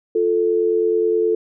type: tone pair together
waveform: sine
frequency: 350.5 / 440 Hz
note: F4 / A4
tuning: +6 / 0 cents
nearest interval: major third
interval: 394 cents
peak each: -20 / -16 dBFS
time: 0.15-1.35 s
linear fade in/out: 5 ms
effects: none